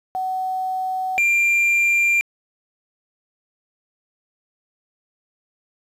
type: tone pair in turn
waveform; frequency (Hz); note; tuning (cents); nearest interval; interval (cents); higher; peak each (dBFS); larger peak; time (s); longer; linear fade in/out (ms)
sine / triangle; 750 / 2381; F#5 / D7; +23 / +23; octave + minor sixth; 2000; second; -21 / -13; second; 0.15-1.18 / 1.18-2.21; neither; 0
effects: resampled to 32000 Hz + 8-bit